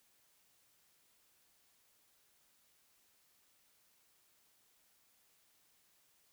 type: silence
effects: white hiss -72 dBFS RMS until 6.32 s